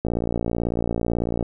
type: click train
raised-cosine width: 2 ms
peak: -10 dBFS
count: 81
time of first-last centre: 0.05-1.427 s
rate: 58.1 Hz
effects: none

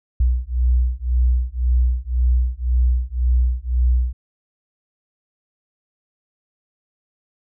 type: beating tone pair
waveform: sine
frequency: 60.7 / 62.6 Hz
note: B1 / B1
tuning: -29 / +24 cents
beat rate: 1.9 Hz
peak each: -18 dBFS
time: 0.2-4.13 s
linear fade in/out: 5 ms
effects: none

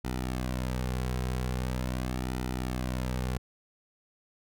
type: tone with flanger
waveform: sawtooth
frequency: 63 Hz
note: B1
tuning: 35 cents sharp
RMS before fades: -32 dBFS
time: 0.04-3.38 s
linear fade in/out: 10 ms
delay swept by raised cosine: 1.8 to 3.4 ms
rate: 0.42 Hz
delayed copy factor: -0.6
effects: none

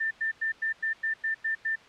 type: tone bursts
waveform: sine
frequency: 1787 Hz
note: A6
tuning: 26 cents sharp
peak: -25 dBFS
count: 9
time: 0-1.758 s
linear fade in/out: 10 ms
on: 110 ms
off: 96 ms
effects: white hiss -52 dBFS RMS until 1.88 s + low-pass 3000 Hz 12 dB/octave

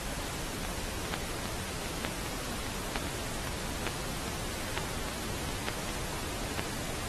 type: two click trains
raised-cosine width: 0.3 ms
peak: -21 / -13 dBFS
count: 14 / 7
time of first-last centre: 0.65-5.892 / 1.14-6.595 s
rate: 2.48 / 1.1 Hz
effects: pink hiss -38 dBFS RMS until 7.08 s + AAC 32 kbps

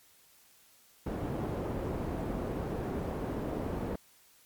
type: low-pass noise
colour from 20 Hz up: white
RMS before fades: -35 dBFS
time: 1.06-3.96 s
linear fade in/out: 5 ms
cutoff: 440 Hz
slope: 12 dB/octave
effects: white hiss -62 dBFS RMS until 4.45 s + MP3 96 kbps

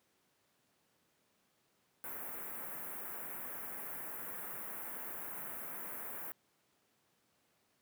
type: band-stop noise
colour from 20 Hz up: white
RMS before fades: -44 dBFS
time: 2.04-6.32 s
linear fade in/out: 0 ms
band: 1900 to 12000 Hz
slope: 24 dB/octave
effects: pink hiss -75 dBFS RMS until 7.81 s + high-pass 150 Hz 12 dB/octave

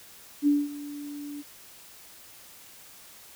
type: tone with ADSR envelope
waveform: sine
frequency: 290 Hz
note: D4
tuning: 22 cents flat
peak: -17 dBFS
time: 0.42-1.43 s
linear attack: 52 ms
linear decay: 210 ms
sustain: -18 dB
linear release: 29 ms
effects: white hiss -50 dBFS RMS until 3.35 s

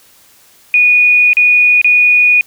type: tone with dropouts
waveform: sine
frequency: 2462 Hz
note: D#7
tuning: 19 cents flat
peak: -5 dBFS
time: 0.74-2.41 s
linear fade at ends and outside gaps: 1 ms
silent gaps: 1.332-1.369 / 1.815-1.845 s
effects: white hiss -46 dBFS RMS until 2.46 s

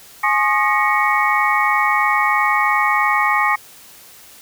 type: tone cluster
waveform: sine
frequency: 838 / 1078 / 1221 / 1888 / 2220 Hz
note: G#5 / C#6 / D#6 / A#6 / C#7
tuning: +15 / -49 / -33 / +22 / +2 cents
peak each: -20 dBFS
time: 0.23-3.56 s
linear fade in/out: 10 ms
effects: white hiss -43 dBFS RMS until 4.41 s

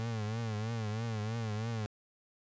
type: tone with vibrato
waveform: 35% pulse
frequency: 110.6 Hz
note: A2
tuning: 9 cents sharp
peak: -32 dBFS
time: 0-1.86 s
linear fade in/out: 0 ms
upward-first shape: triangle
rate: 3.1 Hz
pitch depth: 110 cents each way
effects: resampled to 16000 Hz

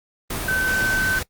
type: tone in noise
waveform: sine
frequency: 1531 Hz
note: G6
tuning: 41 cents flat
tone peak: -19 dBFS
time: 0.48-1.19 s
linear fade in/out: 5 ms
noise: pink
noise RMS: -27 dBFS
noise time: 0.3-1.23 s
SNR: +5 dB
effects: noise-tail reverb RT60 0.1 s tail -20 dB re dry + Opus 32 kbps

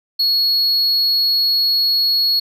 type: tone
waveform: triangle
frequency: 4340 Hz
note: C#8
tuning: 37 cents flat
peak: -12 dBFS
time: 0.19-2.4 s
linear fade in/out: 10 ms
effects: none

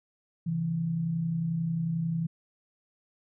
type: tone pair together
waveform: sine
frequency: 134.3 / 165.5 Hz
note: C3 / E3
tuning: +46 / +7 cents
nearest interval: major third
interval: 361 cents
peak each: -36 / -27 dBFS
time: 0.46-2.27 s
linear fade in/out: 10 ms
effects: none

